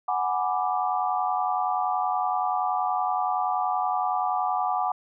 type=chord; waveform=sine; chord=G# half-diminished seventh; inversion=third; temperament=equal; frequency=740 / 830.6 / 987.8 / 1174.7 Hz; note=F#5 / G#5 / B5 / D6; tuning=0 / 0 / 0 / 0 cents; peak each=-26 / -29 / -32 / -29 dBFS; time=0.08-4.92 s; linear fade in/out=5 ms; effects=none